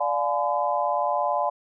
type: chord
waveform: sine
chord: D diminished seventh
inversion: none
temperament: just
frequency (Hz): 587.3 / 704.8 / 845.8 / 1014.9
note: D5 / F5 / Ab5 / Cb6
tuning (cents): 0 / +16 / +31 / +47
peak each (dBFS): -27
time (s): 0-1.5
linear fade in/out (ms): 10
effects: none